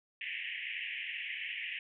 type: band-pass noise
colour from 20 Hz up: white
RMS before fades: -40 dBFS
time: 0.21-1.79 s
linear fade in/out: 2 ms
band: 1800 to 3000 Hz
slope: 96 dB/octave
effects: none